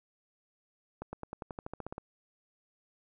accelerating click train, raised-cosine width 1 ms, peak -25 dBFS, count 13, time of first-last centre 1.02-1.981 s, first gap 110 ms, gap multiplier 0.94, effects none

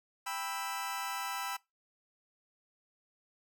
sawtooth chord, E minor, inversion first, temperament just, 791.1 / 988.9 / 1318.5 Hz, G5 / B5 / E6, +16 / +2 / 0 cents, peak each -37 / -36 / -36 dBFS, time 0.26-1.57 s, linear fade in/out 10 ms, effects noise-tail reverb RT60 0.2 s tail -22 dB re dry

